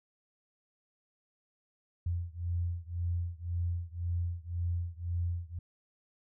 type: beating tone pair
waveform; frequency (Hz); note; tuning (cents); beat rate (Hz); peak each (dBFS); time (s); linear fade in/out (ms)
sine; 85.8 / 87.7; F2 / F2; -30 / +8; 1.9; -34 / -35; 2.06-5.59; 5
effects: none